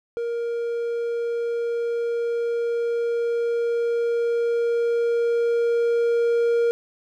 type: tone with level ramp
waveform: triangle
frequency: 469 Hz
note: A#4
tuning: 11 cents sharp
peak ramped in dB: -22 to -15 dBFS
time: 0.17-6.71 s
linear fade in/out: 0 ms
effects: none